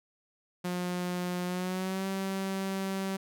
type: tone with pitch glide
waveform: sawtooth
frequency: 178.8 to 192.74 Hz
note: F3 to G3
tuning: +41 to -29 cents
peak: -27 dBFS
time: 0.64-3.17 s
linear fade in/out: 10 ms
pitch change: +130 cents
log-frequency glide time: 1.46-2.06 s
effects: none